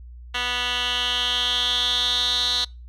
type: tone with band-pass filter sweep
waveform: 10% pulse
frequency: 245.9 Hz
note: B3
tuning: 7 cents flat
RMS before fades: -23 dBFS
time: 0.34-2.65 s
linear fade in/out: 10 ms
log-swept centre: 2600 to 4000 Hz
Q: 5.8
effects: noise-tail reverb RT60 0.3 s tail -26 dB re dry + added 60 Hz sine -38 dBFS peak until 2.88 s